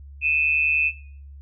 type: tone pair together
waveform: sine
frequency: 2485 / 2635 Hz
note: D#7 / E7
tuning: -3 / -1 cents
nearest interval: minor second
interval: 102 cents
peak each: -21 dBFS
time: 0.21-0.92 s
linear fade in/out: 50 ms
effects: noise-tail reverb RT60 0.5 s tail -17 dB re dry + added 70 Hz sine -39 dBFS peak until 1.41 s